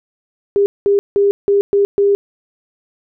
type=tone bursts at uneven times; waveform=sine; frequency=402 Hz; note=G4; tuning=44 cents sharp; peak=-9 dBFS; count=6; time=0.56-0.66 / 0.86-0.99 / 1.16-1.31 / 1.48-1.61 / 1.73-1.85 / 1.98-2.15 s; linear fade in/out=0 ms; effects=none